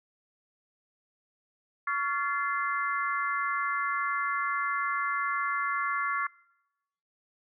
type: harmonic tone with a mistuned harmonic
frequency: 345.7 Hz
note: F4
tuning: 18 cents flat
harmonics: 3 / 4 / 5 / 6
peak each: -30 / -32 / -34 / -36 dBFS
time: 1.87-6.27 s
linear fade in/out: 5 ms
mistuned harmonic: 3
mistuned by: +140 cents
effects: noise-tail reverb RT60 0.9 s tail -25 dB re dry